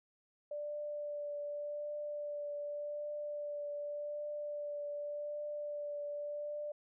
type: tone with vibrato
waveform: sine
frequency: 587.3 Hz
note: D5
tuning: in tune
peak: -38 dBFS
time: 0.51-6.72 s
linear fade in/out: 5 ms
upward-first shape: triangle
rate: 0.86 Hz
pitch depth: 16 cents each way
effects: none